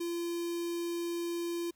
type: tone with notch filter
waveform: square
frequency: 342 Hz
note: F4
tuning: 36 cents flat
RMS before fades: -35 dBFS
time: 0-1.71 s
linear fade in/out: 10 ms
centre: 1400 Hz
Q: 0.72
effects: pink hiss -72 dBFS RMS until 1.75 s